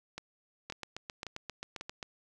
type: two click trains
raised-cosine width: 0.2 ms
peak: -22 / -23 dBFS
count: 11 / 4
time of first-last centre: 0.7-2.028 / 0.18-1.81 s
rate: 7.53 / 1.84 Hz
effects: none